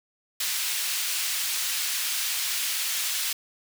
pink high-pass noise, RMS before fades -28 dBFS, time 0.4-3.33 s, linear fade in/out 5 ms, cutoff 2600 Hz, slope 12 dB/octave, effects none

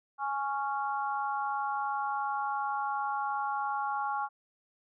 sine chord, Db major, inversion second, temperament just, 831.5 / 1108.7 / 1385.9 Hz, Ab5 / Db6 / F6, +2 / 0 / -14 cents, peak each -32 / -35 / -37 dBFS, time 0.18-4.29 s, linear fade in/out 50 ms, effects none

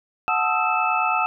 sine tone cluster, 735 / 875 / 1263 / 1332 / 2621 Hz, F#5 / A5 / D#6 / E6 / E7, -12 / -10 / +26 / +18 / -11 cents, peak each -25 dBFS, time 0.28-1.26 s, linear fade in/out 0 ms, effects none

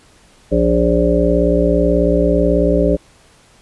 harmonic tone with a mistuned harmonic, 58.27 Hz, A#1, in tune, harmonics 1 / 3 / 5 / 7 / 9 / 10, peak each -18 / -18 / -18 / -18 / -18 / -18 dBFS, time 0.51-2.97 s, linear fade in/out 20 ms, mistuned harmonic 1, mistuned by +75 cents, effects pink hiss -49 dBFS RMS until 3.61 s + resampled to 24000 Hz

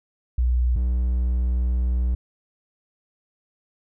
sine / triangle tone pair in turn, 61.1 / 61.38 Hz, B1 / B1, -18 / -10 cents, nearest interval unison, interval 8 cents, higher second, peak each -17 dBFS, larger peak neither, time 0.38-0.76 / 0.76-2.15 s, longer second, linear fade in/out 5 ms, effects none

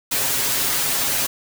white noise with comb filter, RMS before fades -21 dBFS, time 0.11-1.27 s, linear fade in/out 10 ms, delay 7.3 ms, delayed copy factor +0.9, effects none

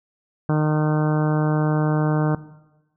harmonic tone, 153 Hz, D#3, 29 cents flat, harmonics 1 / 2 / 3 / 4 / 5 / 6 / 7 / 8 / 9 / 10, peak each -18 / -24 / -28 / -30 / -32 / -34 / -35 / -36 / -37 / -38 dBFS, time 0.49-2.35 s, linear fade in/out 2 ms, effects noise-tail reverb RT60 1.0 s tail -17 dB re dry

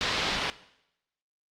white low-pass noise, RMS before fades -29 dBFS, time 0.01-0.5 s, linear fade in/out 0 ms, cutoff 4400 Hz, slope 24 dB/octave, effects noise-tail reverb RT60 0.8 s tail -17 dB re dry + Opus 48 kbps

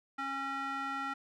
square tone with band-pass filter, 273 Hz, C#4, 26 cents flat, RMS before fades -37 dBFS, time 0.18-1.14 s, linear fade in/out 10 ms, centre 1400 Hz, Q 2.3, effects none

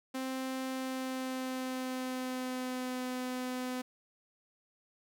sawtooth tone with pitch glide, 261.6 to 253 Hz, C4 to B3, 0 to +42 cents, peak -31 dBFS, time 0.14-3.82 s, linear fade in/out 10 ms, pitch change -58 cents, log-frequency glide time 0.67-3.05 s, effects none

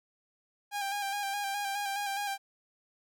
sawtooth tone with vibrato, 803 Hz, G5, 41 cents sharp, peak -28 dBFS, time 0.71-2.38 s, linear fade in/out 50 ms, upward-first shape square, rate 4.8 Hz, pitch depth 31 cents each way, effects none

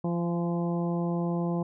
harmonic tone with a mistuned harmonic, 172 Hz, F3, 26 cents flat, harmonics 1 / 2 / 3 / 4 / 5 / 6, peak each -27 / -33 / -37 / -39 / -41 / -43 dBFS, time 0.04-1.63 s, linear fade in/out 5 ms, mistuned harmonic 5, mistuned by -21 cents, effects none

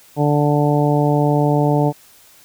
harmonic tone, 146.83 Hz, D3, in tune, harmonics 1 / 2 / 3 / 4 / 5 / 6, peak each -16 / -19 / -21 / -22 / -23 / -24 dBFS, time 0.16-1.93 s, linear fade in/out 50 ms, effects white hiss -48 dBFS RMS until 2.44 s

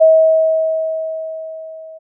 sine tone with level ramp, 640 Hz, D#5, 49 cents sharp, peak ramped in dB -4 to -32 dBFS, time 0-1.99 s, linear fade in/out 20 ms, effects none

